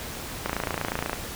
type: click train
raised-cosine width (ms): 0.5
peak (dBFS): -11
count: 20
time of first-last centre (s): 0.46-1.131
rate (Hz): 28.3
effects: pink hiss -36 dBFS RMS until 1.35 s